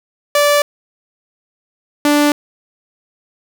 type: tone pair in turn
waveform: sawtooth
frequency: 582 / 293.2 Hz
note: D5 / D4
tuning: -16 / -3 cents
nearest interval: octave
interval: 1187 cents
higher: first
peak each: -6 dBFS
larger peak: neither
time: 0.35-0.62 / 2.05-2.32 s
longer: neither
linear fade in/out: 2 ms
effects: none